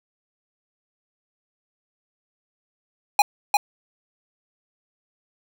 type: tone with echo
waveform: square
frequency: 821 Hz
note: G#5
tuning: 20 cents flat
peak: -12 dBFS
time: 3.19-3.22 s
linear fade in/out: 2 ms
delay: 350 ms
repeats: 1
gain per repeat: -3 dB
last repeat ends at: 3.57 s
effects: none